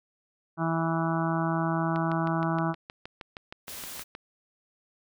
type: harmonic tone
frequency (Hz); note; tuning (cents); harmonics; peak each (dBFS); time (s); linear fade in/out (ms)
164.1; E3; -8; 1 / 2 / 4 / 5 / 6 / 7 / 8 / 9; -28 / -31 / -34 / -35 / -36 / -36 / -37 / -38; 0.57-2.75; 50
type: click train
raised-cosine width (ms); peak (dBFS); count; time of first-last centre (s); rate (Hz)
0.3; -23; 15; 1.96-4.151; 6.39
type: noise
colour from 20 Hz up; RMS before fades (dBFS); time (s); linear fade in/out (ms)
white; -40; 3.67-4.04; 20
effects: none